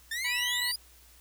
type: exponential sweep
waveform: sawtooth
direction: up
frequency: 1760 to 4978 Hz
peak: -28 dBFS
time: 0.11-0.76 s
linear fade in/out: 5 ms
type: harmonic tone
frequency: 978 Hz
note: B5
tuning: 17 cents flat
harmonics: 1 / 2 / 3 / 4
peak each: -43 / -31 / -39 / -36 dBFS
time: 0.24-0.72 s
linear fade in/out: 10 ms
effects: added 60 Hz sine -58 dBFS peak until 1.2 s + white hiss -58 dBFS RMS until 1.2 s